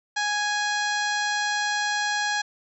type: harmonic tone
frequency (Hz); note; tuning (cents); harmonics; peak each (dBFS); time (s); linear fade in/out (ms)
830; G#5; -1; 1 / 2 / 3 / 4 / 5 / 6 / 7 / 8 / 9; -28 / -26 / -37 / -35 / -33 / -39 / -36 / -43 / -41; 0.16-2.42; 10
effects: none